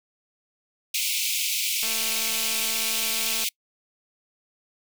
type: high-pass noise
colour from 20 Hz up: pink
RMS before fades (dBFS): -26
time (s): 0.94-3.49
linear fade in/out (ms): 5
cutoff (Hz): 2200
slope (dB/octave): 96
type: click train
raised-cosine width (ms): 0.5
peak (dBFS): -25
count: 360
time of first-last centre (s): 1.83-3.44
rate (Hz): 223
effects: noise-tail reverb RT60 0.1 s tail -26 dB re dry